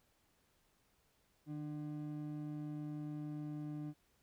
triangle ring-modulated tone, 224.9 Hz, A3, 38 cents sharp, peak -36 dBFS, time 1.46-3.94 s, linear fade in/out 50 ms, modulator 73.4 Hz, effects pink hiss -75 dBFS RMS until 4.22 s

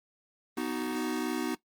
square chord, B major, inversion none, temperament equal with one note detuned, 246.9 / 311.1 / 374.1 Hz, B3 / D#4 / F#4, 0 / 0 / +19 cents, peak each -35 / -34 / -36 dBFS, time 0.57-1.55 s, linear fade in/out 5 ms, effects noise-tail reverb RT60 0.1 s tail -17 dB re dry + Opus 24 kbps

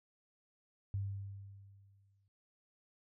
sine tone with exponential decay, 98.9 Hz, G2, 16 cents sharp, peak -33 dBFS, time 0.94-2.28 s, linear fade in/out 0 ms, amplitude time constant 290 ms, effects none

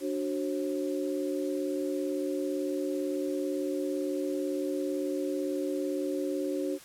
sine tone cluster, 292.8 / 370.7 / 539 Hz, D4 / F#4 / C#5, -5 / +3 / -49 cents, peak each -32 / -33 / -35 dBFS, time 0-6.79 s, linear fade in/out 50 ms, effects white hiss -51 dBFS RMS until 6.84 s + low-pass 12000 Hz 12 dB/octave

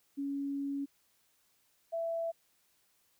sine tone pair in turn, 279.6 / 665 Hz, C#4 / E5, +15 / +15 cents, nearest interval octave + minor third, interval 1500 cents, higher second, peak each -33 / -32 dBFS, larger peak second, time 0.17-0.86 / 1.92-2.32 s, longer first, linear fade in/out 20 ms, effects white hiss -72 dBFS RMS until 3.19 s

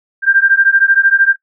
sine beating tone pair, 1581 / 1594 Hz, G6 / G6, +14 / +28 cents, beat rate 13 Hz, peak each -11 dBFS, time 0.22-1.36 s, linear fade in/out 50 ms, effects noise-tail reverb RT60 0.1 s tail -17 dB re dry

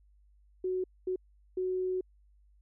sine tone bursts at uneven times, 370 Hz, F#4, in tune, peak -29 dBFS, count 3, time 0.64-0.84 / 1.07-1.16 / 1.57-2.01 s, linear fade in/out 5 ms, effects added 50 Hz sine -60 dBFS peak until 2.61 s

